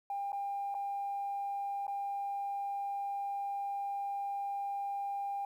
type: tone with dropouts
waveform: sine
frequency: 800 Hz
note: G5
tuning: 35 cents sharp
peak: -33 dBFS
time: 0.1-5.45 s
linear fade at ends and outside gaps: 2 ms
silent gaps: 0.32-0.329 / 0.743-0.749 / 1.868-1.879 s
effects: tanh soft clip ceiling -30 dBFS + 11-bit